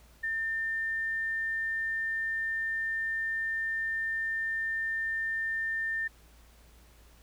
sine tone, 1800 Hz, A6, 39 cents sharp, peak -29 dBFS, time 0.23-6.08 s, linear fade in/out 10 ms, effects added 57 Hz sine -56 dBFS peak until 7.22 s + pink hiss -61 dBFS RMS until 7.22 s

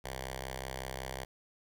5% pulse tone with notch filter, 65.41 Hz, C2, in tune, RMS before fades -41 dBFS, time 0.04-1.25 s, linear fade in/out 10 ms, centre 260 Hz, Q 0.6, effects none

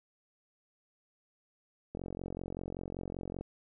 click train, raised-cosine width 2 ms, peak -26 dBFS, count 67, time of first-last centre 1.95-3.41 s, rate 45.2 Hz, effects none

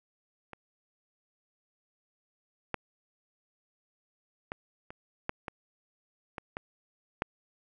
clicks, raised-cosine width 0.5 ms, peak -28 / -15 / -20 / -28 / -15 / -21 / -22 / -20 / -13 dBFS, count 9, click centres 0.533 / 2.743 / 4.519 / 4.905 / 5.294 / 5.482 / 6.382 / 6.569 / 7.221 s, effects none

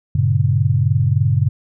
sine chord, G diminished, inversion none, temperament just, 98 / 117.6 / 141.12 Hz, G2 / Bb2 / Db3, 0 / +16 / +31 cents, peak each -17 dBFS, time 0.15-1.49 s, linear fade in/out 5 ms, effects none

